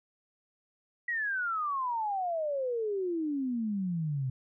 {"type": "exponential sweep", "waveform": "sine", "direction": "down", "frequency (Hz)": [1947, 126.6], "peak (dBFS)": -29, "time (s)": [1.08, 4.3], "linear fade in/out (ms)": 5, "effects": []}